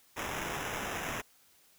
blue noise with sample-and-hold, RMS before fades -37 dBFS, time 0.16-1.22 s, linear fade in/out 20 ms, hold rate 4410 Hz, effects white hiss -64 dBFS RMS until 1.78 s

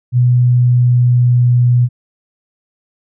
sine tone with pitch glide, 123.47 to 122.48 Hz, B2 to B2, 0 to -14 cents, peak -7 dBFS, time 0.12-1.89 s, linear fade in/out 50 ms, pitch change -14 cents, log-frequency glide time 0.33-1.53 s, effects none

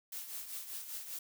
blue noise with tremolo, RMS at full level -41 dBFS, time 0.12-1.19 s, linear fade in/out 5 ms, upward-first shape triangle, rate 5.1 Hz, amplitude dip 65%, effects none

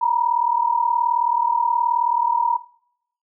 sine tone pair together, 932.3 / 971.1 Hz, A#5 / B5, 0 / -29 cents, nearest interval minor second, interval 71 cents, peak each -19 dBFS, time 0.01-2.57 s, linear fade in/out 10 ms, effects noise-tail reverb RT60 0.7 s tail -21 dB re dry

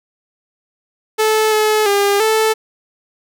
sawtooth tone with pitch steps, 435 / 429.3 / 403 / 438.8 Hz, A4 / A4 / G4 / A4, -20 / -43 / +48 / -5 cents, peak -8 dBFS, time 1.18-2.54 s, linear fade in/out 20 ms, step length 340 ms, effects none

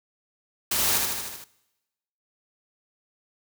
white noise with echo, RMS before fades -25 dBFS, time 0.71-0.98 s, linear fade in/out 5 ms, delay 77 ms, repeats 6, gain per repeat -3 dB, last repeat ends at 1.442 s, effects noise-tail reverb RT60 1.0 s tail -21 dB re dry

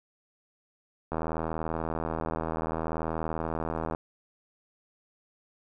click train, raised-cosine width 1 ms, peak -17 dBFS, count 229, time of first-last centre 1.12-3.949 s, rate 80.6 Hz, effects none

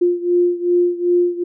sine beating tone pair, 351.3 / 353.9 Hz, F4 / F4, +10 / +23 cents, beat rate 2.6 Hz, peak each -15 / -18 dBFS, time 0.01-1.44 s, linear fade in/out 10 ms, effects none

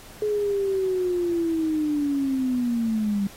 sine linear sweep, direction down, 425.3 to 196 Hz, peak -21 dBFS, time 0.22-3.27 s, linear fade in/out 2 ms, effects pink hiss -46 dBFS RMS until 3.36 s + AAC 48 kbps

